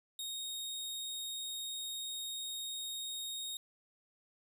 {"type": "tone", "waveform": "sawtooth", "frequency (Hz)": 3729, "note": "A#7", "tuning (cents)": 0, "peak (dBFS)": -36, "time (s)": [0.19, 3.57], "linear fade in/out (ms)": 2, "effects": []}